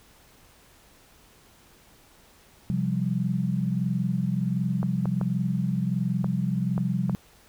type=chord; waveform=sine; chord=C suspended fourth; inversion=none; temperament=equal; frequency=130.81 / 174.61 / 196 Hz; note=C3 / F3 / G3; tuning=0 / 0 / 0 cents; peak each=-28 / -27 / -28 dBFS; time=2.7-7.15 s; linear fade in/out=0 ms
type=clicks; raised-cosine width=1 ms; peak=-19 dBFS; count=6; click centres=4.83 / 5.056 / 5.213 / 6.244 / 6.779 / 7.096 s
effects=pink hiss -56 dBFS RMS until 7.48 s